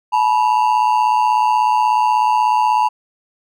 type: ring-modulated tone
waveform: triangle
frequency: 919 Hz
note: A#5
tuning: 25 cents flat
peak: -7 dBFS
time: 0.12-2.89 s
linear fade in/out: 20 ms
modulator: 58.2 Hz
effects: none